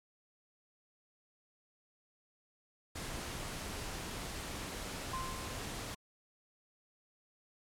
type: noise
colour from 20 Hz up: pink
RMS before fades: -42 dBFS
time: 2.95-5.95 s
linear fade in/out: 10 ms
type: tone with exponential decay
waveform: sine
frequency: 1045 Hz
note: C6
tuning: 2 cents flat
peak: -36 dBFS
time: 5.13-5.96 s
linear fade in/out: 5 ms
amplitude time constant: 180 ms
effects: low-pass 11000 Hz 12 dB/octave